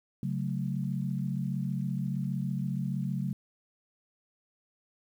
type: chord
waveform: sine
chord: F# minor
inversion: second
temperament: equal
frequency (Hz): 138.59 / 185 / 220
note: C#3 / F#3 / A3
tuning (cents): 0 / 0 / 0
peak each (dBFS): -32 / -33 / -37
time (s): 0.23-3.33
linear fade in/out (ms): 2
effects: 10-bit